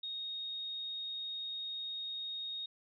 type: tone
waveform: sine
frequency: 3729 Hz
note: A#7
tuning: in tune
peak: -38 dBFS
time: 0.03-2.66 s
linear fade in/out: 5 ms
effects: none